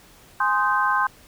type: chord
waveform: sine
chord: Ab major seventh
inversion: none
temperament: equal with one note detuned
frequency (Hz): 830.6 / 1046.5 / 1244.5 / 1550.9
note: Ab5 / C6 / Eb6 / G6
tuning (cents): 0 / 0 / 0 / -19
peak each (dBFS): -26 / -21 / -27 / -23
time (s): 0.4-1.07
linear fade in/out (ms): 5
effects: pink hiss -51 dBFS RMS until 1.27 s

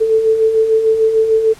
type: beating tone pair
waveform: sine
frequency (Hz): 436.9 / 443.6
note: A4 / A4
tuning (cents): -12 / +14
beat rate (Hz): 6.7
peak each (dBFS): -19 / -10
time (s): 0-1.54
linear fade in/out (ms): 20
effects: pink hiss -41 dBFS RMS until 1.59 s + low-pass 11000 Hz 12 dB/octave

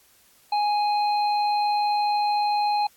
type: harmonic tone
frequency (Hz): 830.6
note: G#5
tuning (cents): 0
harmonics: 1 / 3 / 5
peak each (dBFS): -20 / -37 / -33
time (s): 0.52-2.87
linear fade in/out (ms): 5
effects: white hiss -58 dBFS RMS until 2.96 s + AAC 64 kbps

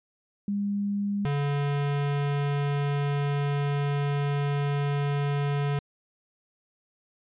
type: tone pair in turn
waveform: sine / square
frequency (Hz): 202.2 / 142.98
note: G#3 / D3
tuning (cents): -46 / -46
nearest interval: tritone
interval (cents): 600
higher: first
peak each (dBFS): -25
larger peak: neither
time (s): 0.48-1.25 / 1.25-5.79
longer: second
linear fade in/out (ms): 2
effects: resampled to 8000 Hz

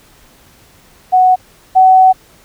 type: tone pair in turn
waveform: sine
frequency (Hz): 740 / 751.6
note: F#5 / F#5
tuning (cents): 0 / +27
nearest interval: unison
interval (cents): 27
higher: second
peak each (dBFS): -5 / -3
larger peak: second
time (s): 1.12-1.36 / 1.75-2.13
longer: second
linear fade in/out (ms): 20
effects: pink hiss -46 dBFS RMS until 2.44 s

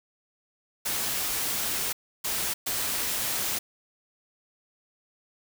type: noise bursts at uneven times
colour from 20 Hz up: white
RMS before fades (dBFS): -29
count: 3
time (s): 0.85-1.93 / 2.24-2.54 / 2.66-3.59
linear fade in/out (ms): 10
effects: none

